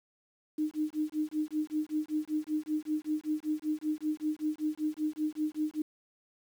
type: tone with tremolo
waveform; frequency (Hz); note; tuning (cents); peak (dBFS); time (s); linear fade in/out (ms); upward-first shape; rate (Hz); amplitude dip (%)
sine; 306.7; D#4; -25; -26; 0.58-5.82; 5; sine; 5.2; 100
effects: 9-bit